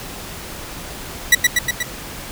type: tone with echo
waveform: sawtooth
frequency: 1950 Hz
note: B6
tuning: 23 cents flat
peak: -3 dBFS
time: 1.32-1.35 s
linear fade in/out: 5 ms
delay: 120 ms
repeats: 4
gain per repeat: -3 dB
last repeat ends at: 1.83 s
effects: pink hiss -32 dBFS RMS until 2.31 s